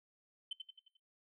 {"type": "tone with echo", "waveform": "sine", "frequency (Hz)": 3074, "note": "G7", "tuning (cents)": -35, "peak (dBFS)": -35, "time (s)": [0.51, 0.53], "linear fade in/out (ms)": 5, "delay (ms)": 88, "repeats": 5, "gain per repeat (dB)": -6, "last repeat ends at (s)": 0.97, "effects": ["noise-tail reverb RT60 0.4 s tail -22 dB re dry", "tanh soft clip ceiling -36 dBFS"]}